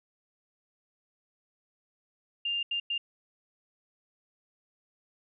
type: tone bursts at uneven times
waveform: sine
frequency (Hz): 2800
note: F7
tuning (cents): +4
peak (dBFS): -28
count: 3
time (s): 2.45-2.63 / 2.71-2.8 / 2.9-2.98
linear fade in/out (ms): 5
effects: none